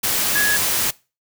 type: tone in noise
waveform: sine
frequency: 1677 Hz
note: G#6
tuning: 16 cents sharp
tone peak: -17 dBFS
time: 0.35-0.57 s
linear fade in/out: 10 ms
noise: white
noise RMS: -20 dBFS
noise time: 0.03-0.91 s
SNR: 0 dB
effects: noise-tail reverb RT60 0.3 s tail -22 dB re dry